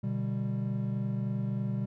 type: chord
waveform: triangle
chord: G major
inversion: first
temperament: equal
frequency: 123.47 / 146.83 / 196 Hz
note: B2 / D3 / G3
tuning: 0 / 0 / 0 cents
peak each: -30 / -36 / -31 dBFS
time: 0.03-1.86 s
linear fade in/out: 10 ms
effects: none